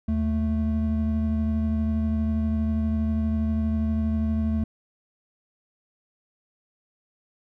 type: tone pair together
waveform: triangle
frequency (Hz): 77.47 / 220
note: D#2 / A3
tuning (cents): -7 / 0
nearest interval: octave + tritone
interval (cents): 1807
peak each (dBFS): -23 / -22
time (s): 0.08-4.64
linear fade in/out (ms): 5
effects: none